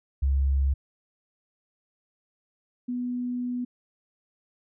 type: tone pair in turn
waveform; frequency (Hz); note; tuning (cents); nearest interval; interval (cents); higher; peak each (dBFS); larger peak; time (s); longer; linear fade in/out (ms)
sine; 68.3 / 246.4; C#2 / B3; -25 / -4; octave + minor seventh; 2221; second; -20 / -27; first; 0.22-0.74 / 2.88-3.65; second; 10
effects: none